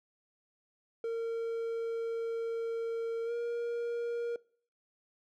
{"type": "tone with pitch glide", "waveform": "triangle", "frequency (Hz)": [458.6, 471.5], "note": ["A#4", "A#4"], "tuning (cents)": [-28, 20], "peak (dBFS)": -30, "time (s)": [1.04, 4.36], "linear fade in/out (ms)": 2, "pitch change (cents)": 48, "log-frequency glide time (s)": [3.25, 3.32], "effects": ["noise-tail reverb RT60 0.5 s tail -23 dB re dry"]}